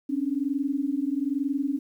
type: tone pair together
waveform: sine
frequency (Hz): 268.9 / 290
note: C4 / D4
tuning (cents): +47 / -22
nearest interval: minor second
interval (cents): 131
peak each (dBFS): -27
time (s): 0.09-1.79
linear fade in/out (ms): 10
effects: 10-bit